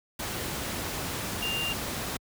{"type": "tone in noise", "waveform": "sine", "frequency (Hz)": 2794, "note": "F7", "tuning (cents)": 0, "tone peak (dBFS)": -29, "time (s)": [1.42, 1.73], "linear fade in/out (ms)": 5, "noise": "pink", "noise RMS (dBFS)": -33, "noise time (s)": [0.19, 2.17], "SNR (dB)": 1, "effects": ["high-pass 60 Hz 12 dB/octave"]}